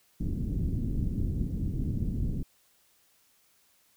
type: low-pass noise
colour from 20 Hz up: pink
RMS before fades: -30 dBFS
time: 0.2-2.43 s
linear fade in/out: 5 ms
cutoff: 270 Hz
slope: 24 dB/octave
effects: white hiss -66 dBFS RMS until 3.96 s